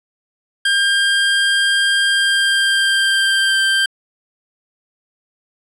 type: tone with pitch glide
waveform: 25% pulse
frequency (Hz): 1600 to 1575.2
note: G6 to G6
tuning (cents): +35 to +8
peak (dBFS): -9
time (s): 0.65-3.86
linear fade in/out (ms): 5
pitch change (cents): -27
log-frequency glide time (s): 2.08-3.56
effects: low-pass 9000 Hz 12 dB/octave